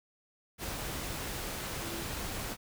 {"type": "tone in noise", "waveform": "sine", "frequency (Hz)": 336.1, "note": "E4", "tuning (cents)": 34, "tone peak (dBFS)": -43, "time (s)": [1.81, 2.08], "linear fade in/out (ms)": 50, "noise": "pink", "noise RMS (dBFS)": -38, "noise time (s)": [0.58, 2.57], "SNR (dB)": -8, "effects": []}